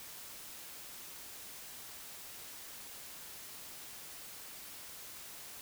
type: silence
effects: white hiss -49 dBFS RMS until 5.61 s